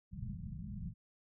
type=low-pass noise; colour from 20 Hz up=white; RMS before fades=-43 dBFS; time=0.11-0.94 s; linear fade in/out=50 ms; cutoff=210 Hz; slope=96 dB/octave; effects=none